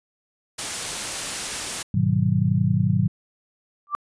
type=noise; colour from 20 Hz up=white; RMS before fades=-28 dBFS; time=0.58-1.83 s; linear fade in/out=10 ms
type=chord; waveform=sine; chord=G# minor seventh; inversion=none; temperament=just; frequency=103.83 / 124.59 / 155.74 / 186.89 Hz; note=G#2 / B2 / D#3 / F#3; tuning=0 / +16 / +2 / +18 cents; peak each=-23 dBFS; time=1.94-3.08 s; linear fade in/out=5 ms
type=tone with exponential growth; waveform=sine; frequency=1174.7 Hz; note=D6; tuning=in tune; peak=-17 dBFS; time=3.87-3.95 s; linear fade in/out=0 ms; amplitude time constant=16 ms
effects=resampled to 22050 Hz